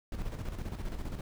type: noise with tremolo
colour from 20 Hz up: brown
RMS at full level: -35 dBFS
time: 0.12-1.21 s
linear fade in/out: 2 ms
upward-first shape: square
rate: 15 Hz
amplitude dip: 55%
effects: none